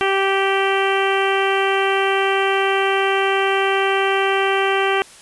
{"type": "harmonic tone", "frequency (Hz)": 389.7, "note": "G4", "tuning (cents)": -10, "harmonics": [1, 2, 3, 4, 5, 6, 7, 8], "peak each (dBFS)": [-19, -22, -24, -25, -26, -27, -27, -28], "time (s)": [0.01, 5.02], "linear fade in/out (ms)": 0, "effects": ["white hiss -43 dBFS RMS until 5.21 s", "resampled to 24000 Hz"]}